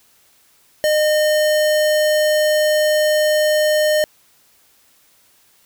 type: tone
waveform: square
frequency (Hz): 610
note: D#5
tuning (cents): -34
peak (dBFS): -14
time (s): 0.84-4.04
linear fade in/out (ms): 0
effects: white hiss -55 dBFS RMS until 5.65 s